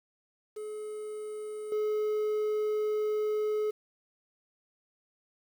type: tone with level steps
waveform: triangle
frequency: 425.9 Hz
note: G#4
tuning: 44 cents sharp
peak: -34 / -25 dBFS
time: 0.56-3.71 s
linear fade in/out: 10 ms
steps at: 1.72 s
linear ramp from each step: 2 ms
effects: 9-bit